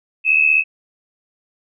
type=tone pair together; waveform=sine; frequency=2548 / 2624 Hz; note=D#7 / E7; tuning=+41 / -9 cents; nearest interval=minor second; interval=50 cents; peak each=-14 dBFS; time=0.24-0.64 s; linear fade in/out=50 ms; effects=none